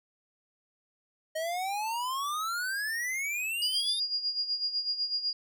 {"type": "exponential sweep", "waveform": "square", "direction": "up", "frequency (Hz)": [622, 3721], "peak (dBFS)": -31, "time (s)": [1.35, 4], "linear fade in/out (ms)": 10}
{"type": "tone with tremolo", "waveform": "sine", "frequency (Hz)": 4843, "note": "D#8", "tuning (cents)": -48, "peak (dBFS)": -26, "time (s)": [3.62, 5.33], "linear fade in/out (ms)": 2, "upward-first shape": "sine", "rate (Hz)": 8, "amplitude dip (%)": 70}
{"effects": []}